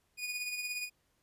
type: tone with tremolo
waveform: sawtooth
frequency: 2463 Hz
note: D#7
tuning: 18 cents flat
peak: -30 dBFS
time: 0.17-0.9 s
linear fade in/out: 50 ms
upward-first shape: triangle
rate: 17 Hz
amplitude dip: 55%
effects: pink hiss -75 dBFS RMS until 1.22 s + resampled to 32000 Hz